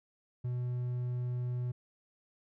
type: tone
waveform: triangle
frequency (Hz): 123.47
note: B2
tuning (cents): 0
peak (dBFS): -30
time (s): 0.44-1.72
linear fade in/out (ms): 10
effects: none